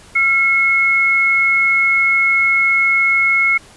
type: tone pair together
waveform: sine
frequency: 1363.5 / 2177 Hz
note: F6 / C#7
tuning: -42 / -32 cents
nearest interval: minor sixth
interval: 810 cents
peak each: -21 / -11 dBFS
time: 0.15-3.58 s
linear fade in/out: 10 ms
effects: pink hiss -43 dBFS RMS until 3.76 s + resampled to 24000 Hz